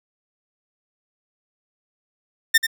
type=tone with echo; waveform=sawtooth; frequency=1814 Hz; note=A#6; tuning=48 cents flat; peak=-7 dBFS; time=2.54-2.58 s; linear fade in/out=10 ms; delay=88 ms; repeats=1; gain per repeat=-9 dB; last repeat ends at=2.668 s; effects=none